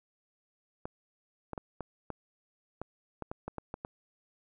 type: clicks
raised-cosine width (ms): 1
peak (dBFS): -23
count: 12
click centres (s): 0.855 / 1.533 / 1.578 / 1.807 / 2.103 / 2.816 / 3.223 / 3.315 / 3.48 / 3.583 / 3.741 / 3.849
effects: none